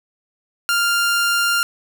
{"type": "tone", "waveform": "sawtooth", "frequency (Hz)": 1396.9, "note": "F6", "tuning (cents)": 0, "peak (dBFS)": -12, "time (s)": [0.69, 1.63], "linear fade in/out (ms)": 0, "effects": []}